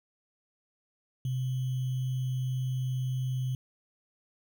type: tone with sample-and-hold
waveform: sine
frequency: 128.7 Hz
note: C3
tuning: 28 cents flat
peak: -28 dBFS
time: 1.25-3.55 s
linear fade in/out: 2 ms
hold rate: 3150 Hz
effects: none